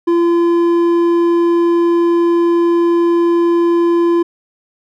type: tone with hard clipping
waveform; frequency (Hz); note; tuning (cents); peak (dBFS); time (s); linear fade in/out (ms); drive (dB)
sine; 341.4; F4; -39; -11; 0.07-4.23; 10; 6
effects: none